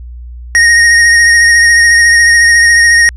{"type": "tone with vibrato", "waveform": "square", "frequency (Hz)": 1864.7, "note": "A#6", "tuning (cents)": 0, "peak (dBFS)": -4, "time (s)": [0.55, 3.09], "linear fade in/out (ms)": 0, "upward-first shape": "triangle", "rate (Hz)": 14, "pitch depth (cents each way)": 24, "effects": ["added 60 Hz sine -24 dBFS peak until 3.16 s", "resampled to 22050 Hz"]}